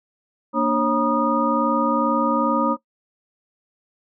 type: tone cluster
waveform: sine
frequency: 232.7 / 295.1 / 546 / 954 / 1230 Hz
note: A#3 / D4 / C#5 / A#5 / D#6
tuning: -3 / +8 / -26 / +40 / -20 cents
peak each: -23 dBFS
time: 0.53-2.77 s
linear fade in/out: 50 ms
effects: noise-tail reverb RT60 0.1 s tail -19 dB re dry